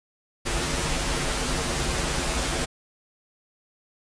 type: noise with comb filter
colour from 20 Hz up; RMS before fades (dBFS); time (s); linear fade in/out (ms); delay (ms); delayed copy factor
pink; -26; 0.45-2.66; 20; 9.9; -0.9
effects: resampled to 22050 Hz